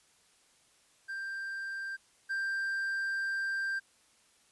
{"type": "tone pair in turn", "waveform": "triangle", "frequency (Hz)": [1580, 1580], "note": ["G6", "G6"], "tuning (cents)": [13, 13], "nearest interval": "unison", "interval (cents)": 0, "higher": "neither", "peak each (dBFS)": [-34, -29], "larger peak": "second", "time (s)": [[1.08, 1.97], [2.29, 3.8]], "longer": "second", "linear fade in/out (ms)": 20, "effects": ["white hiss -66 dBFS RMS until 4.51 s", "resampled to 24000 Hz"]}